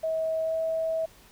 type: tone with pitch glide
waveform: sine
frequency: 642 to 647.2 Hz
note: E5 to E5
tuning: -46 to -32 cents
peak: -25 dBFS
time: 0.03-1.06 s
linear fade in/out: 10 ms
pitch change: +14 cents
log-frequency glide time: 0.41-0.55 s
effects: pink hiss -55 dBFS RMS until 1.31 s